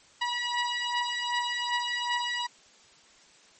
15% pulse beating tone pair, 966 / 968.6 Hz, B5 / B5, -39 / -34 cents, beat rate 2.6 Hz, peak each -24 dBFS, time 0.21-2.47 s, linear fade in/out 10 ms, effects white hiss -57 dBFS RMS until 3.59 s + MP3 32 kbps

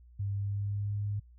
sine tone with pitch glide, 100 to 102.75 Hz, G2 to G#2, +35 to -18 cents, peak -30 dBFS, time 0.19-1.2 s, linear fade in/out 10 ms, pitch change +47 cents, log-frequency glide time 0.33-0.94 s, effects added 60 Hz sine -53 dBFS peak until 1.38 s

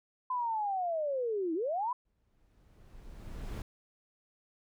sine linear two-way sweep, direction down then up, 1025 to 311.1 to 1025 Hz, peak -30 dBFS, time 0.3-1.93 s, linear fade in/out 5 ms, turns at 1.54 s
brown noise with exponential growth, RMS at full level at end -36 dBFS, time 2.05-3.62 s, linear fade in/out 2 ms, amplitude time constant 340 ms
effects none

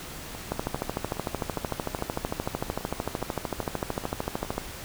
two click trains, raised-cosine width 1 ms, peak -23 / -13 dBFS, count 11 / 55, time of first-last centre 0.35-4.448 / 0.52-4.58 s, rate 2.44 / 13.3 Hz, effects pink hiss -40 dBFS RMS until 4.84 s

